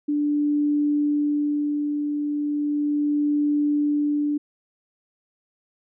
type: tone with tremolo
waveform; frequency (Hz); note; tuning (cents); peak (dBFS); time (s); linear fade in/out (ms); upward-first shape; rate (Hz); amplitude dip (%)
sine; 293.7; D4; 0; -18; 0.08-4.38; 10; sine; 0.36; 40
effects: none